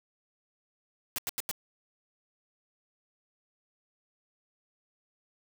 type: noise bursts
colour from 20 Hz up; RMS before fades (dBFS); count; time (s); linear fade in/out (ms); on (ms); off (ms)
white; -33; 4; 1.16-1.513; 0; 23; 87
effects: none